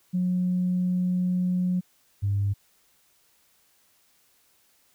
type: tone pair in turn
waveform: sine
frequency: 181 / 100.27 Hz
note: F#3 / G2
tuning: -38 / +40 cents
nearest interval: minor seventh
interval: 1022 cents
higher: first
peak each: -21 dBFS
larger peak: neither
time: 0.13-1.81 / 2.22-2.54 s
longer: first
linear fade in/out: 20 ms
effects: tanh soft clip ceiling -17 dBFS + white hiss -64 dBFS RMS until 4.94 s